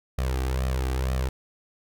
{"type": "tone with flanger", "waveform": "sawtooth", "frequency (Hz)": 64.6, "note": "C2", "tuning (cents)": -21, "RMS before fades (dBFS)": -26, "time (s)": [0.18, 1.29], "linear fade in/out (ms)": 5, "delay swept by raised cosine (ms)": [1.6, 2.6], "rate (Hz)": 2.1, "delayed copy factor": 0.7, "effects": []}